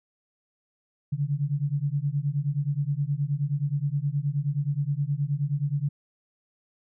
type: beating tone pair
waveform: sine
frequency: 138.7 / 148.2 Hz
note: C#3 / D3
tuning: +1 / +16 cents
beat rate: 9.5 Hz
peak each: -27 dBFS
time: 1.12-5.89 s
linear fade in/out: 10 ms
effects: none